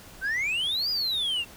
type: exponential two-way sweep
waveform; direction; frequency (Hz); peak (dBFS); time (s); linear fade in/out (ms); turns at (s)
sine; up then down; 1497 to 4978 to 2692; -22; 0.21-1.45; 50; 0.9
effects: tanh soft clip ceiling -24 dBFS + pink hiss -48 dBFS RMS until 1.56 s